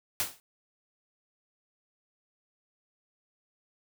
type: noise with exponential decay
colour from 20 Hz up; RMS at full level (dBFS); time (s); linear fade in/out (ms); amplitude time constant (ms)
white; -26; 0.2-0.4; 0; 43
effects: none